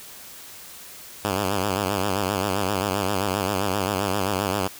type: tone with vibrato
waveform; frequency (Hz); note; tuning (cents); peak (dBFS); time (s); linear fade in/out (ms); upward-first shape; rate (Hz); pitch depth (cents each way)
5% pulse; 98; G2; 0; -11; 1.24-4.68; 10; sine; 7.6; 110
effects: white hiss -42 dBFS RMS until 4.79 s